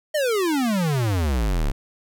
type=exponential sweep; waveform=square; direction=down; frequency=632 to 32.14 Hz; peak=-20 dBFS; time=0.14-1.72 s; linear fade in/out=10 ms; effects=none